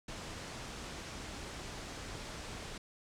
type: low-pass noise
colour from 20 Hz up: pink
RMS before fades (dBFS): -45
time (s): 0.08-2.78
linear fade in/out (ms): 5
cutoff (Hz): 8100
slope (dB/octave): 24
effects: none